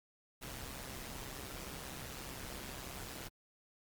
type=noise with amplitude modulation; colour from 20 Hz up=pink; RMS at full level=-43 dBFS; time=0.41-3.29 s; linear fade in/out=20 ms; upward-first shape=sine; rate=132 Hz; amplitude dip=70%; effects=Opus 48 kbps